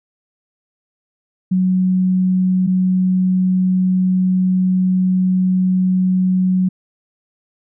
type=tone pair in turn; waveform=sine; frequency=185 / 185 Hz; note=F#3 / F#3; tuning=0 / 0 cents; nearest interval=unison; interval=0 cents; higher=neither; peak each=-12 dBFS; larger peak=neither; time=1.51-2.67 / 2.67-6.69 s; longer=second; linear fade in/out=10 ms; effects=none